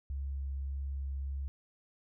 sine tone with vibrato, 68.5 Hz, C#2, 20 cents flat, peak -34 dBFS, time 0.1-1.48 s, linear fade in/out 0 ms, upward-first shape sine, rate 1.7 Hz, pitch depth 8 cents each way, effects none

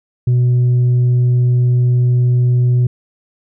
sine tone with tanh clipping, 123.47 Hz, B2, in tune, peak -10 dBFS, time 0.27-2.87 s, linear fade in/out 5 ms, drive 2 dB, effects none

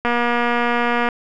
click train, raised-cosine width 0.5 ms, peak -5 dBFS, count 249, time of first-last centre 0.05-1.088 s, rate 239 Hz, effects none

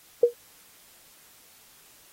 sine tone with exponential decay, 477.7 Hz, A#4, 42 cents sharp, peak -10 dBFS, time 0.23-0.34 s, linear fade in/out 5 ms, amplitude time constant 22 ms, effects white hiss -55 dBFS RMS until 2.12 s + AAC 48 kbps

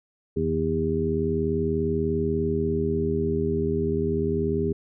harmonic tone with a mistuned harmonic, 80.3 Hz, E2, 45 cents flat, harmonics 1 / 2 / 3 / 4 / 5, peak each -30 / -29 / -29 / -33 / -25 dBFS, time 0.36-4.73 s, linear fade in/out 10 ms, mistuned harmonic 1, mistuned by +76 cents, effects none

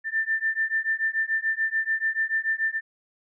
sine beating tone pair, 1780 / 1786.9 Hz, A6 / A6, +20 / +26 cents, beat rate 6.9 Hz, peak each -26 dBFS, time 0.04-2.81 s, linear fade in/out 50 ms, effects none

